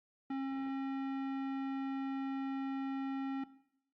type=tone with tanh clipping; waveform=sine; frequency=270 Hz; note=C#4; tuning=45 cents flat; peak=-37 dBFS; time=0.3-3.44 s; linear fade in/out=5 ms; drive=16 dB; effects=noise-tail reverb RT60 0.7 s tail -17 dB re dry + Opus 48 kbps